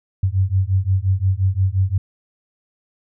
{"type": "beating tone pair", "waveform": "sine", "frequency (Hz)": [92.5, 98.2], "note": ["F#2", "G2"], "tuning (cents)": [0, 4], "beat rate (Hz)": 5.7, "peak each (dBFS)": -18, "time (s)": [0.23, 1.98], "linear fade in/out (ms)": 5, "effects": []}